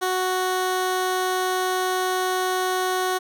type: tone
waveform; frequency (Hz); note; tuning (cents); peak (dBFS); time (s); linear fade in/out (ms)
15% pulse; 370; F#4; 0; -15; 0.01-3.19; 20
effects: none